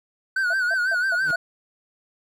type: tone with vibrato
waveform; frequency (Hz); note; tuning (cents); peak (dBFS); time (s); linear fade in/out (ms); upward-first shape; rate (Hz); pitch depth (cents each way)
triangle; 1502; F#6; +26; -18; 0.36-1.36; 5; sine; 6; 83
type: tone bursts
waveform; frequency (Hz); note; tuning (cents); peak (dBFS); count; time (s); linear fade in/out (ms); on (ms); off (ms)
sine; 674; E5; +38; -28; 5; 0.5-1.36; 5; 36; 170
type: tone with exponential growth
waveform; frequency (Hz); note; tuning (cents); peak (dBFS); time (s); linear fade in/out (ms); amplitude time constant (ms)
sawtooth; 155.3; D#3; -3; -28; 1.17-1.31; 2; 29
effects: none